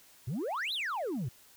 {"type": "exponential two-way sweep", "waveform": "sine", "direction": "up then down", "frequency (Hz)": [108.3, 4176, 108.3], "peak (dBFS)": -29, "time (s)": [0.27, 1.29], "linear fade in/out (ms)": 10, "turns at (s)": 0.73, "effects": ["tanh soft clip ceiling -31 dBFS", "white hiss -59 dBFS RMS until 1.56 s"]}